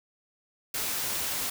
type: noise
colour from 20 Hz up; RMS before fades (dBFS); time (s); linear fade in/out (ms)
white; -31; 0.74-1.5; 5
effects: none